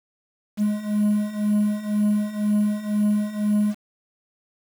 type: beating tone pair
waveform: triangle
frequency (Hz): 207.7 / 209.7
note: G#3 / G#3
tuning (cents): 0 / +17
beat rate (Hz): 2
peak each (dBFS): -22 / -19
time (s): 0.57-3.75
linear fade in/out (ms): 50
effects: 7-bit